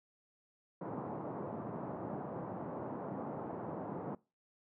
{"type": "band-pass noise", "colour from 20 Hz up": "pink", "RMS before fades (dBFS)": -42, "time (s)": [0.81, 4.15], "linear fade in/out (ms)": 5, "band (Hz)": [140, 1000], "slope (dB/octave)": 24, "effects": ["noise-tail reverb RT60 0.3 s tail -23 dB re dry"]}